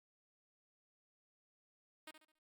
5% pulse tone with echo, 311.1 Hz, D#4, in tune, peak -38 dBFS, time 2.07-2.11 s, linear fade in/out 5 ms, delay 70 ms, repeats 4, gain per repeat -9 dB, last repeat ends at 2.39 s, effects Opus 48 kbps

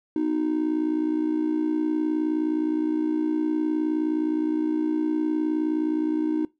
triangle tone with amplitude modulation, 310 Hz, D#4, 6 cents flat, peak -15 dBFS, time 0.16-6.45 s, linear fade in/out 2 ms, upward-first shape sine, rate 59.4 Hz, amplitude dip 85%, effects noise-tail reverb RT60 0.2 s tail -23 dB re dry + tanh soft clip ceiling -15 dBFS

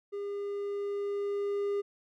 triangle tone with level ramp, 404.4 Hz, G#4, 46 cents flat, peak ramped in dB -32 to -26 dBFS, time 0.12-1.82 s, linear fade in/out 20 ms, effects none

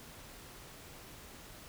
silence, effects pink hiss -52 dBFS RMS until 1.68 s

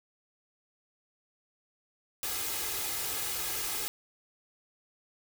white noise with comb filter, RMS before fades -34 dBFS, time 2.23-3.88 s, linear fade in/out 0 ms, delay 2.4 ms, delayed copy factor +0.6, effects none

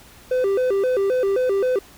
triangle tone with vibrato, 446.9 Hz, A4, 27 cents sharp, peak -15 dBFS, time 0.31-1.79 s, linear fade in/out 5 ms, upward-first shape square, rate 3.8 Hz, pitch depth 220 cents each way, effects pink hiss -47 dBFS RMS until 1.97 s

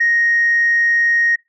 sine tone, 1869 Hz, A#6, 4 cents sharp, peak -11 dBFS, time 0-1.36 s, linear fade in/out 10 ms, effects noise-tail reverb RT60 0.2 s tail -24 dB re dry + tanh soft clip ceiling -7 dBFS

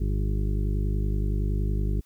harmonic tone, 50.7 Hz, G#1, 41 cents flat, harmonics 1 / 2 / 3 / 4 / 6 / 7 / 8, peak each -24 / -30 / -34 / -36 / -40 / -41 / -42 dBFS, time 0-2.01 s, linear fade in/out 10 ms, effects white hiss -65 dBFS RMS until 2.05 s

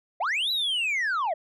sine linear two-way sweep, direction up then down, 587.3 to 3998 to 587.3 Hz, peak -21 dBFS, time 0.2-1.34 s, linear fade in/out 10 ms, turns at 0.51 s, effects tanh soft clip ceiling -23 dBFS

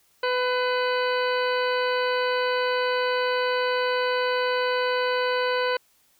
harmonic tone with a mistuned harmonic, 500 Hz, B4, 21 cents sharp, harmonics 1 / 2 / 3 / 4 / 5 / 6 / 8 / 9, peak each -24 / -28 / -29 / -36 / -37 / -36 / -38 / -40 dBFS, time 0.23-5.77 s, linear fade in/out 5 ms, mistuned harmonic 4, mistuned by +24 cents, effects white hiss -63 dBFS RMS until 6.19 s

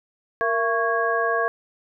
sine tone cluster, 464.1 / 676 / 1111 / 1643 Hz, A#4 / E5 / C#6 / G#6, -8 / +43 / +4 / -19 cents, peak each -25 dBFS, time 0.41-1.48 s, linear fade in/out 0 ms, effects none

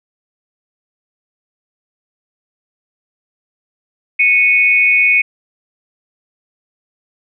sine tone pair together, 2207 / 2489 Hz, C#7 / D#7, -8 / 0 cents, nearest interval major second, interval 208 cents, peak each -11 dBFS, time 4.19-5.22 s, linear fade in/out 10 ms, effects none

